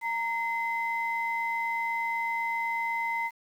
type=tone pair together; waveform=sine; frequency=927 / 2052 Hz; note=A#5 / C7; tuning=-10 / -34 cents; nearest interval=octave + major second; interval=1376 cents; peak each=-29 / -30 dBFS; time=0.01-3.31 s; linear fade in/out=50 ms; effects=tanh soft clip ceiling -20 dBFS + 9-bit